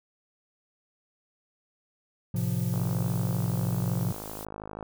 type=chord; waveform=triangle; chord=F major; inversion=first; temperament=equal; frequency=110 / 130.81 / 174.61 Hz; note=A2 / C3 / F3; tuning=0 / 0 / 0 cents; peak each=-28 dBFS; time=2.34-4.12 s; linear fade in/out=5 ms
type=noise; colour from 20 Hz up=blue; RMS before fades=-43 dBFS; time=2.36-4.45 s; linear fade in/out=2 ms
type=click train; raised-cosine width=1 ms; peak=-24 dBFS; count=111; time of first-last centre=2.74-4.827 s; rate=52.7 Hz
effects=none